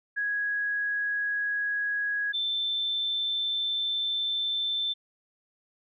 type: tone pair in turn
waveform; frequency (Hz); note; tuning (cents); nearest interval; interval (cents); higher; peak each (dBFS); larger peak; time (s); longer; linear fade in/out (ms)
sine; 1661.2 / 3544; G#6 / A7; 0 / +12; octave + minor second; 1312; second; -26; neither; 0.16-2.33 / 2.33-4.94; second; 20
effects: none